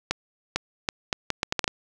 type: accelerating click train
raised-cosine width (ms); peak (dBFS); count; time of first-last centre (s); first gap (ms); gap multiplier
0.2; -6; 10; 0.11-1.679; 450; 0.73
effects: none